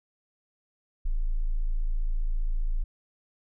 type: tone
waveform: sine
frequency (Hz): 27.55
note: A0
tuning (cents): +3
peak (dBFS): -23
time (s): 1.05-2.84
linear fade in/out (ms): 10
effects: none